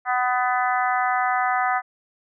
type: harmonic tone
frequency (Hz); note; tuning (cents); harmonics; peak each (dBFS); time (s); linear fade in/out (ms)
250; B3; +21; 3 / 4 / 5 / 6 / 7 / 8; -22 / -29 / -25 / -29 / -30 / -31; 0.05-1.82; 50
effects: none